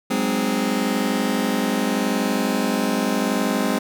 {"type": "chord", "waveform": "sawtooth", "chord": "Ab dominant seventh", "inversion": "third", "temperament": "just", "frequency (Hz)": [186.89, 207.7, 259.6, 311.5], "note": ["Gb3", "Ab3", "C4", "Eb4"], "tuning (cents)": [18, 0, -13, 2], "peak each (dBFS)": [-25, -19, -19, -25], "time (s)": [0.1, 3.79], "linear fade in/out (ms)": 10, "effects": []}